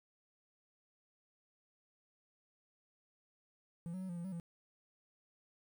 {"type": "tone with pitch steps", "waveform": "triangle", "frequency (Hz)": [169.4, 186.1, 187.8, 173.8, 171, 190.4, 169.7], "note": ["E3", "F#3", "F#3", "F3", "F3", "F#3", "F3"], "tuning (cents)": [48, 10, 26, -8, -36, 50, -49], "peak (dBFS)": -38, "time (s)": [3.86, 4.399], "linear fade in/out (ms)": 0, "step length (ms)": 77, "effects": ["11-bit"]}